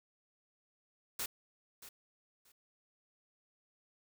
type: noise with echo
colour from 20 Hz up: white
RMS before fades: -38 dBFS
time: 1.19-1.26 s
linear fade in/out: 5 ms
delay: 630 ms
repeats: 2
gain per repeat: -14 dB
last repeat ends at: 2.52 s
effects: none